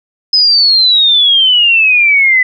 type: exponential sweep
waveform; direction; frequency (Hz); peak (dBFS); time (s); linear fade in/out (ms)
sine; down; 5100 to 1991; -5; 0.33-2.43; 5
effects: none

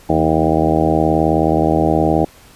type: harmonic tone with a mistuned harmonic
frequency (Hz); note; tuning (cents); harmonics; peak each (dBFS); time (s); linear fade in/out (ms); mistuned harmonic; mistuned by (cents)
79; D#2; +27; 1 / 2 / 3 / 4 / 5 / 6 / 7 / 8 / 9 / 10; -23 / -20 / -23 / -17 / -22 / -22 / -23 / -21 / -22 / -21; 0.09-2.25; 5; 2; +47
effects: pink hiss -45 dBFS RMS until 2.55 s + resampled to 32000 Hz

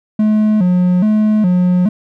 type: tone with vibrato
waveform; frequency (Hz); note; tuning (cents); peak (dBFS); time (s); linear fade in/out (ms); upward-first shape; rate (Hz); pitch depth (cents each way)
triangle; 196.3; G3; +3; -7; 0.19-1.89; 5; square; 1.2; 150
effects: none

